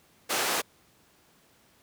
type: band-pass noise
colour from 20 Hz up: pink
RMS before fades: -28 dBFS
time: 0.29-0.62 s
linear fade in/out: 20 ms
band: 430 to 14000 Hz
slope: 12 dB/octave
effects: pink hiss -62 dBFS RMS until 1.82 s + high-pass 80 Hz 12 dB/octave